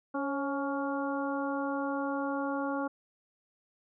harmonic tone with a mistuned harmonic, 280 Hz, C#4, 18 cents sharp, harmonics 1 / 2 / 3 / 4 / 5, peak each -33 / -36 / -38 / -39 / -40 dBFS, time 0.14-2.88 s, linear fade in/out 10 ms, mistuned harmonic 2, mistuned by -39 cents, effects none

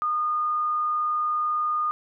sine tone, 1223 Hz, D#6, 30 cents flat, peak -22 dBFS, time 0.02-1.91 s, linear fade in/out 0 ms, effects none

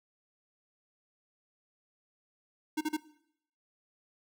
square tone bursts, 307.8 Hz, D#4, 19 cents flat, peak -29 dBFS, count 3, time 2.77-2.969 s, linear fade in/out 10 ms, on 41 ms, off 38 ms, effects noise-tail reverb RT60 0.7 s tail -18 dB re dry

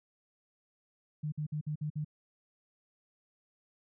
sine tone bursts, 151.2 Hz, D#3, 49 cents flat, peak -32 dBFS, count 6, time 1.23-2.047 s, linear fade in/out 10 ms, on 92 ms, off 53 ms, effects none

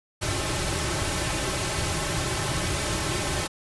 pink noise with comb filter, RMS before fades -27 dBFS, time 0.21-3.48 s, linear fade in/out 20 ms, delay 4.2 ms, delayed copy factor -0.7, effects resampled to 24000 Hz

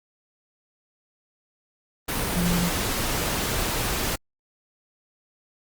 sine tone in noise, 174.61 Hz, F3, in tune, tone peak -22 dBFS, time 2.36-2.69 s, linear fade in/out 10 ms, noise pink, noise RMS -26 dBFS, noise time 2.08-4.16 s, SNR +1 dB, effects Opus 32 kbps

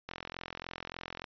click train, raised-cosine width 0.3 ms, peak -23 dBFS, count 51, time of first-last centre 0.09-1.242 s, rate 43.4 Hz, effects resampled to 11025 Hz

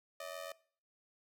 sawtooth ring-modulated tone, 607 Hz, D#5, 43 cents flat, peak -36 dBFS, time 0.2-0.52 s, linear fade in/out 2 ms, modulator 43.5 Hz, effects noise-tail reverb RT60 0.5 s tail -21 dB re dry

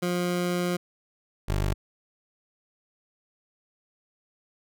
20% pulse tone pair in turn, 177.2 / 49.73 Hz, F3 / G1, +25 / +26 cents, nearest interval octave + minor seventh, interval 2199 cents, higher first, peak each -20 / -19 dBFS, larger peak second, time 0.02-0.77 / 1.48-1.74 s, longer first, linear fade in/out 10 ms, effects none

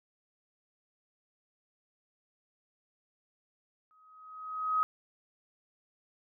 sine tone with exponential growth, 1264 Hz, D#6, 27 cents sharp, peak -23 dBFS, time 3.91-4.83 s, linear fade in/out 0 ms, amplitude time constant 200 ms, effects none

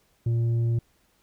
sine tone with tanh clipping, 116.54 Hz, A#2, in tune, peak -22 dBFS, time 0.26-0.79 s, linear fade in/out 5 ms, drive 5 dB, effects pink hiss -66 dBFS RMS until 1.22 s

